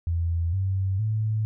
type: tone with pitch steps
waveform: sine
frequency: 84.3 / 95.72 / 108.69 Hz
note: E2 / G2 / A2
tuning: +39 / -41 / -21 cents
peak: -22 dBFS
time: 0.07-1.45 s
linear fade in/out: 0 ms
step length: 460 ms
effects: none